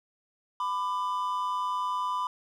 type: tone pair together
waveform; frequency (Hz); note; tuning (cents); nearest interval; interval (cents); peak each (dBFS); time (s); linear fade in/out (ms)
triangle; 1000 / 1190; B5 / D6; +21 / +22; minor third; 301; -27 / -31; 0.6-2.27; 2
effects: none